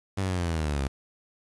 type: linear sweep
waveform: sawtooth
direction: down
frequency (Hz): 99 to 65.41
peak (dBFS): -22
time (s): 0.17-0.88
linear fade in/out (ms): 10
effects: resampled to 24000 Hz + 8-bit